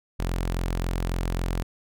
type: tone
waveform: sawtooth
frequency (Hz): 43.65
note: F1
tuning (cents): 0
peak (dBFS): -21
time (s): 0.19-1.63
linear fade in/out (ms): 10
effects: none